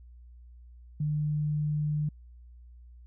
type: tone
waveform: sine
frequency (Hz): 150.1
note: D3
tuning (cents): +38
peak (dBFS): -26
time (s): 1-2.09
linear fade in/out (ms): 5
effects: added 60 Hz sine -48 dBFS peak until 3.06 s